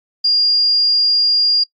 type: tone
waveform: sine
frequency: 4819 Hz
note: D8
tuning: 44 cents sharp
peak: -10 dBFS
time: 0.24-1.64 s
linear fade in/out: 10 ms
effects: noise-tail reverb RT60 0.1 s tail -24 dB re dry + MP3 32 kbps